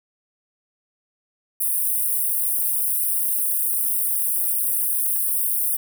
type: high-pass noise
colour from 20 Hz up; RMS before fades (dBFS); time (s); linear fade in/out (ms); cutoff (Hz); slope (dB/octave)
white; -22; 1.6-5.77; 10; 8900; 96
effects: none